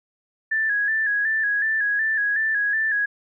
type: tone with vibrato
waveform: sine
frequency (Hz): 1714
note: A6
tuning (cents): -46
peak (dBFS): -19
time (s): 0.51-3.06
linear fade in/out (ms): 10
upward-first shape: square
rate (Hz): 2.7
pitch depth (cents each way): 54
effects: none